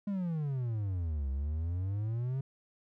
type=exponential two-way sweep; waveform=triangle; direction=down then up; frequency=207.8 to 66 to 137.1 Hz; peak=-29 dBFS; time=0.07-2.41 s; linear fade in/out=5 ms; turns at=1.3 s; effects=none